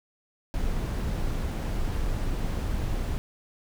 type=noise; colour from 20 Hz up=brown; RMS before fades=-28 dBFS; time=0.54-3.18 s; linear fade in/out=0 ms; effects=none